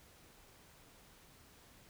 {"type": "silence", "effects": ["pink hiss -62 dBFS RMS until 1.89 s"]}